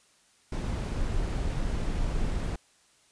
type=noise; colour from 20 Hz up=brown; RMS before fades=-29 dBFS; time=0.52-2.56 s; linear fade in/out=5 ms; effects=white hiss -63 dBFS RMS until 3.11 s + resampled to 22050 Hz